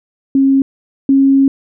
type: tone pair in turn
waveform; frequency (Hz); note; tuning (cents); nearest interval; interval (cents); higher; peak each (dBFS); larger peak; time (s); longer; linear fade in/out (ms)
sine; 271 / 272.3; C#4 / C#4; -39 / -31; unison; 8; second; -7 / -6; second; 0.35-0.62 / 1.09-1.48; second; 2
effects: none